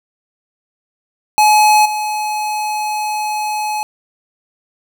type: tone with level steps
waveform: square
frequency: 849 Hz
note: G#5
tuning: 38 cents sharp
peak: -8 / -18 dBFS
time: 1.38-3.83 s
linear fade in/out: 0 ms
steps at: 1.85 s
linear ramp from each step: 10 ms
effects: none